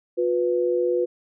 sine tone pair together, 357.9 / 493.9 Hz, F4 / B4, +42 / 0 cents, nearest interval tritone, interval 558 cents, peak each -22 dBFS, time 0.17-1.06 s, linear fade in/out 20 ms, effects none

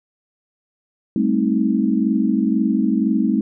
sine chord, A half-diminished seventh, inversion third, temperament just, 198 / 220 / 264 / 316.8 Hz, G3 / A3 / C4 / Eb4, +18 / 0 / +16 / +31 cents, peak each -21 / -19 / -21 / -22 dBFS, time 1.16-3.41 s, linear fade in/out 2 ms, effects none

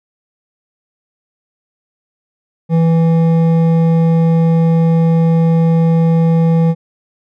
sine tone with hard clipping, 164.81 Hz, E3, in tune, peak -10 dBFS, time 2.69-6.75 s, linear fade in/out 50 ms, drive 9 dB, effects none

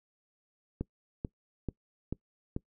click train, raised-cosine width 3 ms, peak -20 dBFS, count 5, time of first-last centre 0.81-2.564 s, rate 2.28 Hz, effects noise-tail reverb RT60 0.1 s tail -23 dB re dry

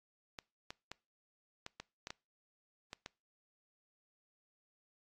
clicks, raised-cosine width 0.2 ms, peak -26 dBFS, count 9, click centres 0.388 / 0.705 / 0.916 / 1.664 / 1.8 / 2.071 / 2.105 / 2.931 / 3.061 s, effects noise-tail reverb RT60 0.3 s tail -25 dB re dry + AAC 32 kbps

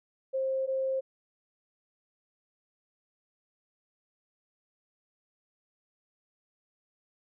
sine tone pair in turn, 530 / 530 Hz, C5 / C5, +22 / +22 cents, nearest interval unison, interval 0 cents, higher neither, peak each -27 dBFS, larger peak neither, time 0.33-0.67 / 0.67-1.01 s, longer neither, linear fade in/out 20 ms, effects none

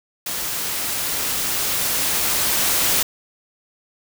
white noise with level ramp, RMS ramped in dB -26 to -18 dBFS, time 0.26-3.03 s, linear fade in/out 5 ms, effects none

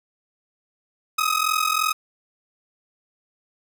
sawtooth ring-modulated tone, 1263 Hz, D#6, 26 cents sharp, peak -13 dBFS, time 1.18-1.93 s, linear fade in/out 5 ms, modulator 21.5 Hz, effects none

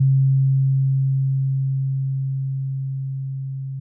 sine tone with level ramp, 134.6 Hz, C3, 49 cents sharp, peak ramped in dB -12 to -26 dBFS, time 0-3.8 s, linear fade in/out 10 ms, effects none

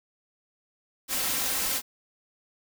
white noise with comb filter, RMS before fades -28 dBFS, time 1.08-1.82 s, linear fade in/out 50 ms, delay 3.8 ms, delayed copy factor +0.5, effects none

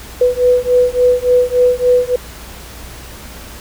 sine beating tone pair, 493.9 / 497.4 Hz, B4 / B4, 0 / +12 cents, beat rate 3.5 Hz, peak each -12 dBFS, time 0.21-2.16 s, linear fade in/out 5 ms, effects added 60 Hz sine -35 dBFS peak until 3.6 s + pink hiss -34 dBFS RMS until 3.6 s

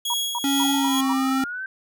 sawtooth tone with tremolo, 3322 Hz, G#7, in tune, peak -19 dBFS, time 0.05-1.01 s, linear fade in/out 5 ms, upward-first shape sine, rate 2.2 Hz, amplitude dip 50%
sine tone bursts, 960 Hz, B5, 49 cents flat, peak -24 dBFS, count 5, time 0.1-1.13 s, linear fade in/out 2 ms, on 38 ms, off 210 ms
square tone with pitch glide, 277.2 to 265.4 Hz, C#4 to C4, 0 to +25 cents, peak -21 dBFS, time 0.44-1.44 s, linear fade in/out 2 ms, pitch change -75 cents, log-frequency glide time 0.74-1.06 s
sine linear sweep, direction up, 784 to 1568 Hz, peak -28 dBFS, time 0.64-1.66 s, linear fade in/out 2 ms
effects none

